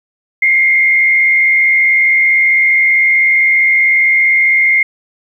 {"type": "tone with frequency modulation", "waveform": "sine", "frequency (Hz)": 2119, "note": "C7", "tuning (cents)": 21, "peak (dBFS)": -7, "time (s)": [0.42, 4.83], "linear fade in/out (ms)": 5, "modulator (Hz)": 75.4, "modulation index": 0.71, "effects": ["8-bit"]}